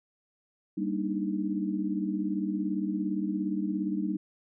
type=chord; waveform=sine; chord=Eb major seventh; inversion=first; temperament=equal; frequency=196 / 233.1 / 293.7 / 311.1 Hz; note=G3 / Bb3 / D4 / Eb4; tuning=0 / 0 / 0 / 0 cents; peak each=-31 / -37 / -35 / -32 dBFS; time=0.77-4.17 s; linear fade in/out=10 ms; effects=none